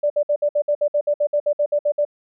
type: tone bursts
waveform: sine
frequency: 587.3 Hz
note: D5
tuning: in tune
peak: -15 dBFS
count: 16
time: 0.03-2.051 s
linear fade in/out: 10 ms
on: 71 ms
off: 59 ms
effects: none